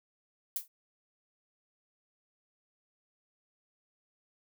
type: noise with exponential decay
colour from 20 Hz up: violet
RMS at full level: -29 dBFS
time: 0.56-0.68 s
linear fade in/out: 2 ms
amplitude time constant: 25 ms
effects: none